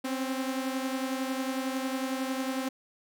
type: beating tone pair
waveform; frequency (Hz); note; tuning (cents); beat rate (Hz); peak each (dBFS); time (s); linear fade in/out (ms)
sawtooth; 260.8 / 271.8; C4 / C#4; -5 / -34; 11; -27 / -32; 0.04-2.69; 10
effects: none